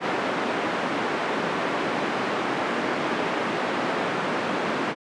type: band-pass noise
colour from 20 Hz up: pink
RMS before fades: -26 dBFS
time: 0-4.95 s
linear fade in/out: 50 ms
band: 230 to 2000 Hz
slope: 12 dB/octave
effects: high-pass 150 Hz 12 dB/octave + resampled to 22050 Hz